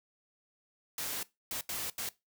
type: noise bursts at uneven times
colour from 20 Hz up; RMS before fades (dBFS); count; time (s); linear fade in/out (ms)
white; -37; 4; 0.98-1.23 / 1.51-1.61 / 1.69-1.9 / 1.98-2.09; 2
effects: noise-tail reverb RT60 0.2 s tail -19 dB re dry